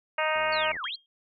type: harmonic tone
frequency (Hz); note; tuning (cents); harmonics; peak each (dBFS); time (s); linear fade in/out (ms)
311.1; D#4; 0; 2 / 3 / 4 / 5 / 6 / 7 / 8 / 9; -29 / -31 / -32 / -33 / -34 / -34 / -35 / -36; 0.18-0.72; 5
type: click train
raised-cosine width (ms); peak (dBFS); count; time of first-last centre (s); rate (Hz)
1; -33; 36; 0.36-0.767; 86
type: linear two-way sweep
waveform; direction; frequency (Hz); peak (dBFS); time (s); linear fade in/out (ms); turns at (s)
sine; down then up; 4557 to 972 to 4557; -32; 0.52-0.96; 10; 0.84
type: tone with exponential decay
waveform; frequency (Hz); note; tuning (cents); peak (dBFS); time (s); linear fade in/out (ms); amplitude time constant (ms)
sine; 3227; G7; +50; -29; 0.84-1.06; 1; 46
effects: none